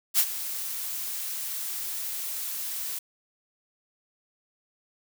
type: noise with ADSR envelope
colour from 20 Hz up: blue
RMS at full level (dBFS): -19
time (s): 0.14-2.99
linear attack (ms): 48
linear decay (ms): 60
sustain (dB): -14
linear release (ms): 7
effects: none